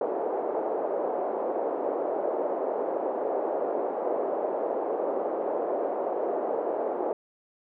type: band-pass noise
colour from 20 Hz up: white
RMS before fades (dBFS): -29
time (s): 0.01-7.13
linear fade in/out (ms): 2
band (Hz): 380 to 660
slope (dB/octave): 24
effects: none